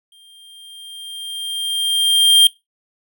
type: tone with exponential growth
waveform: square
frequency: 3193 Hz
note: G7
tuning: 31 cents sharp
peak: -6 dBFS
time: 0.12-2.47 s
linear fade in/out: 2 ms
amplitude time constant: 510 ms
effects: noise-tail reverb RT60 0.2 s tail -19 dB re dry